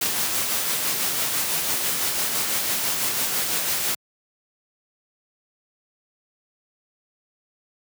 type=noise with tremolo; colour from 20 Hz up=white; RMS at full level=-23 dBFS; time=0.01-3.95 s; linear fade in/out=5 ms; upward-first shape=sine; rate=6 Hz; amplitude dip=30%; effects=high-pass 100 Hz 12 dB/octave